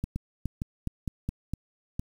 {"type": "two click trains", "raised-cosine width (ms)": 5, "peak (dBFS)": [-18, -17], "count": [5, 4], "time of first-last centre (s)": [[0.16, 1.995], [0.04, 1.29]], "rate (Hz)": [2.18, 2.4], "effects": ["8-bit"]}